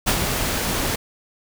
pink noise with ADSR envelope, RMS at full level -17 dBFS, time 0.06-0.96 s, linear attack 21 ms, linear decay 78 ms, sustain -6 dB, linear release 10 ms, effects none

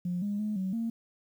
sine tone with pitch steps, 177.6 / 204.2 / 212.2 / 188.7 / 229 Hz, F3 / G#3 / G#3 / F#3 / A#3, +29 / -29 / +38 / +34 / -31 cents, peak -28 dBFS, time 0.05-0.9 s, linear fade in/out 5 ms, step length 170 ms, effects tanh soft clip ceiling -24 dBFS + 10-bit

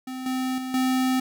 square tone with level steps, 258.2 Hz, C4, 23 cents flat, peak -32 / -25 / -30 / -21 dBFS, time 0.07-1.2 s, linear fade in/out 5 ms, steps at 0.26 / 0.58 / 0.74 s, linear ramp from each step 2 ms, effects none

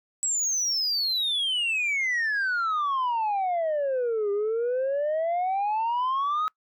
sine exponential two-way sweep, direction down then up, 7830 to 399.2 to 1281 Hz, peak -21 dBFS, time 0.23-6.48 s, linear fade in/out 0 ms, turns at 4.31 s, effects noise-tail reverb RT60 0.1 s tail -26 dB re dry + tanh soft clip ceiling -22 dBFS

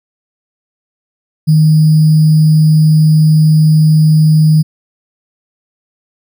sine tone with sample-and-hold, 155.56 Hz, D#3, in tune, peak -4 dBFS, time 1.47-4.63 s, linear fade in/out 20 ms, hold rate 4900 Hz, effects none

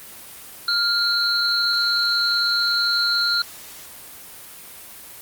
sine tone cluster, 1402 / 4066 / 4297 Hz, F6 / B7 / C8, +6 / +50 / +45 cents, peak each -22 dBFS, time 0.68-3.42 s, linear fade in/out 2 ms, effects white hiss -40 dBFS RMS until 5.21 s + Opus 32 kbps

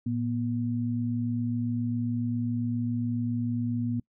sine tone pair together, 113.8 / 241.1 Hz, A#2 / B3, -41 / -41 cents, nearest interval octave + minor second, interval 1300 cents, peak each -30 / -28 dBFS, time 0.06-4 s, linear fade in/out 5 ms, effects noise-tail reverb RT60 0.1 s tail -26 dB re dry

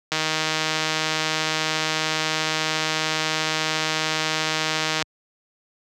click train, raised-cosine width 0.2 ms, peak -5 dBFS, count 771, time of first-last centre 0.12-5.024 s, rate 157 Hz, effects high-pass 80 Hz 12 dB/octave

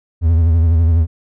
triangle tone with vibrato, 82.41 Hz, E2, in tune, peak -7 dBFS, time 0.21-1.07 s, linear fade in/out 50 ms, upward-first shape sine, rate 12 Hz, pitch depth 71 cents each way, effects none

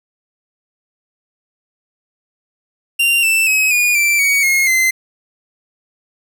45% pulse tone with pitch steps, 2775 / 2660 / 2551 / 2445 / 2344 / 2247 / 2155 / 2066 Hz, F7 / E7 / D#7 / D#7 / D7 / C#7 / C#7 / C7, -12 / +15 / +43 / -31 / -4 / +23 / -49 / -22 cents, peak -11 dBFS, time 2.99-4.91 s, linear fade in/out 10 ms, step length 240 ms, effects none

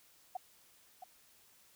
sine tone with echo, 740 Hz, F#5, in tune, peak -35 dBFS, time 0.35-0.37 s, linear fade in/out 5 ms, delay 670 ms, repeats 1, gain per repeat -9 dB, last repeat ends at 1.04 s, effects white hiss -65 dBFS RMS until 1.75 s

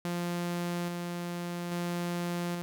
sawtooth tone with tremolo, 174.1 Hz, F3, 5 cents flat, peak -27 dBFS, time 0.05-2.62 s, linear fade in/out 0 ms, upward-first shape square, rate 0.6 Hz, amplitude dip 30%, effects none

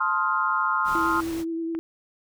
sine chord, F dominant seventh, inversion first, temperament just, 873.1 / 1047.7 / 1257.2 / 1396.9 Hz, A5 / C6 / Eb6 / F6, -14 / +2 / +18 / 0 cents, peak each -31 / -25 / -26 / -26 dBFS, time 0-1.21 s, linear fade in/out 10 ms
pink noise, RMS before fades -39 dBFS, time 0.84-1.45 s, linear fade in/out 50 ms
sine tone with vibrato, 329.6 Hz, E4, in tune, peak -26 dBFS, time 0.95-1.79 s, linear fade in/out 0 ms, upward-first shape sine, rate 9.6 Hz, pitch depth 19 cents each way
clicks, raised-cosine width 0.5 ms, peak -24 dBFS, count 2, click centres 0.957 / 1.75 s
effects none

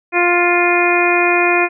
harmonic tone, 350.8 Hz, F4, 8 cents sharp, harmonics 1 / 2 / 3 / 4 / 5 / 6 / 7, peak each -16 / -18 / -21 / -22 / -22 / -21 / -16 dBFS, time 0.12-1.69 s, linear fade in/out 50 ms, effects none

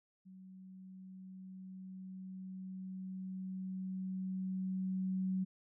sine tone with level ramp, 187.8 Hz, F#3, 26 cents sharp, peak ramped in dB -52 to -32 dBFS, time 0.25-5.45 s, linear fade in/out 20 ms, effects none

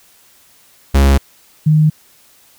45% pulse / sine tone pair in turn, 68.8 / 154.17 Hz, C#2 / D#3, -12 / -16 cents, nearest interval octave + major second, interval 1396 cents, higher second, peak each -7 dBFS, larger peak neither, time 0.94-1.18 / 1.66-1.9 s, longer neither, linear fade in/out 10 ms, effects white hiss -49 dBFS RMS until 2.58 s

